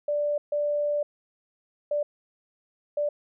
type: tone bursts at uneven times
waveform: sine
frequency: 587.3 Hz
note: D5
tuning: in tune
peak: -23 dBFS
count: 4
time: 0.08-0.38 / 0.52-1.03 / 1.91-2.03 / 2.97-3.09 s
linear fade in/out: 5 ms
effects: none